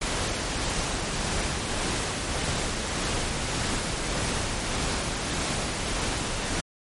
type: noise with tremolo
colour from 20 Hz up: pink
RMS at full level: -27 dBFS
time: 0.01-6.61 s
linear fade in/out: 10 ms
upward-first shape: sine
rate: 1.7 Hz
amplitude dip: 25%
effects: low-pass 11000 Hz 12 dB/octave + MP3 48 kbps